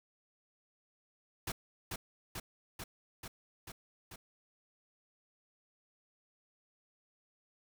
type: noise with echo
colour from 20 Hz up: pink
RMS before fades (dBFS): -38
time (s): 1.47-1.52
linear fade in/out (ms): 5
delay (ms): 440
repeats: 6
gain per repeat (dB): -2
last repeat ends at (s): 4.16
effects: none